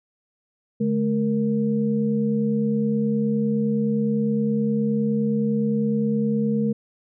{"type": "tone cluster", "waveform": "sine", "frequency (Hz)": [144.5, 214.2, 466.8], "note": ["D3", "A3", "A#4"], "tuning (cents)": [-28, -46, 2], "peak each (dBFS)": [-29, -20, -27], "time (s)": [0.8, 6.73], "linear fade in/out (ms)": 10, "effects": []}